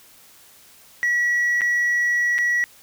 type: tone with dropouts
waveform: sine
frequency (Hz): 1931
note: B6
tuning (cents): -39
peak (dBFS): -15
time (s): 1.03-2.64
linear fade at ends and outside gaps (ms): 0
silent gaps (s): 1.609-1.617 / 2.382-2.387
effects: tanh soft clip ceiling -16 dBFS + white hiss -50 dBFS RMS until 2.82 s